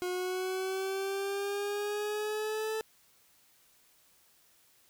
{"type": "linear sweep", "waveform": "40% pulse", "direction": "up", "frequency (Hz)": [359.9, 440], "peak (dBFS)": -31, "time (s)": [0.02, 2.81], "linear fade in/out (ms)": 0, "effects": ["white hiss -65 dBFS RMS until 4.89 s"]}